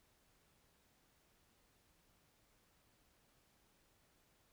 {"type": "silence", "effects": ["pink hiss -74 dBFS RMS until 4.52 s"]}